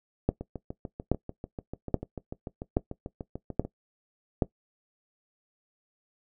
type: two click trains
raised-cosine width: 2 ms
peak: -9 / -22 dBFS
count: 6 / 23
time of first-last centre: 0.29-4.422 / 0.41-3.65 s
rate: 1.21 / 6.79 Hz
effects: noise-tail reverb RT60 0.1 s tail -18 dB re dry